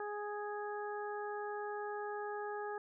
harmonic tone, 415.3 Hz, G#4, in tune, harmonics 1 / 2 / 3 / 4, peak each -41 / -43 / -48 / -48 dBFS, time 0-2.78 s, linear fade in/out 2 ms, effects none

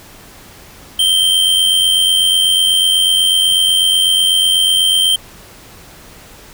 square tone with amplitude modulation, 3136 Hz, G7, in tune, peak -8 dBFS, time 0.99-5.16 s, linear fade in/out 5 ms, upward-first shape sine, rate 88.1 Hz, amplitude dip 50%, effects pink hiss -39 dBFS RMS until 6.53 s

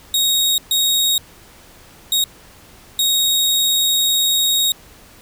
sawtooth tone bursts at uneven times, 3762 Hz, A#7, 15 cents sharp, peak -11 dBFS, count 4, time 0.14-0.58 / 0.71-1.18 / 2.12-2.24 / 2.99-4.72 s, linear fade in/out 2 ms, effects pink hiss -45 dBFS RMS until 5.21 s

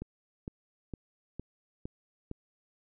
click train, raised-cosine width 3 ms, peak -25 dBFS, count 6, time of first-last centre 0.02-2.314 s, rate 2.18 Hz, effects none

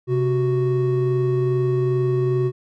triangle tone pair together, 130.81 / 370 Hz, C3 / F#4, 0 / 0 cents, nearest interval octave + tritone, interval 1800 cents, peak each -18 dBFS, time 0.07-2.52 s, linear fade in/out 50 ms, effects none

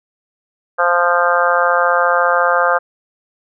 harmonic tone, 174.61 Hz, F3, in tune, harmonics 3 / 4 / 5 / 6 / 7 / 8 / 9, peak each -17 / -19 / -21 / -22 / -17 / -20 / -19 dBFS, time 0.78-2.79 s, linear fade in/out 20 ms, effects none

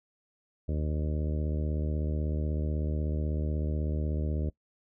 harmonic tone, 76.2 Hz, D#2, 36 cents flat, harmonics 1 / 2 / 3 / 4 / 5 / 6 / 7 / 8, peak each -29 / -35 / -39 / -41 / -43 / -45 / -46 / -47 dBFS, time 0.68-4.5 s, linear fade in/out 10 ms, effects noise-tail reverb RT60 0.1 s tail -22 dB re dry

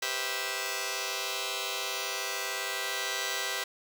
5% pulse chord, C major seventh, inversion second, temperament just, 392.4 / 490.5 / 523.3 / 654.1 Hz, G4 / B4 / C5 / E5, +2 / -12 / 0 / -14 cents, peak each -26 dBFS, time 0.02-3.64 s, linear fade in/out 5 ms, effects none

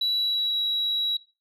sine tone with pitch glide, 3927 to 3884 Hz, B7 to B7, -11 to -30 cents, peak -21 dBFS, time 0.01-1.17 s, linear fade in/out 5 ms, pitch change -19 cents, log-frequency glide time 0.15-0.58 s, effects noise-tail reverb RT60 0.3 s tail -18 dB re dry + tanh soft clip ceiling -19 dBFS

